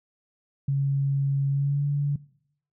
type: tone with pitch glide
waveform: sine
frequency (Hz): 138.59 to 143.39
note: C#3 to D3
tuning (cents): 0 to -41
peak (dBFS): -21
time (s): 0.68-2.16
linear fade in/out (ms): 5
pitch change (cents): +59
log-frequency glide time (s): 1.49-1.85
effects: noise-tail reverb RT60 0.7 s tail -21 dB re dry